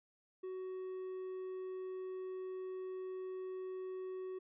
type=tone; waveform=triangle; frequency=373.2 Hz; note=F#4; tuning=15 cents sharp; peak=-39 dBFS; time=0.43-4.39 s; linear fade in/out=10 ms; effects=resampled to 8000 Hz